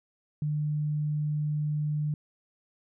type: tone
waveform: sine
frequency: 150 Hz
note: D3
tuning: 37 cents sharp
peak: -26 dBFS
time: 0.42-2.14 s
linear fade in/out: 2 ms
effects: none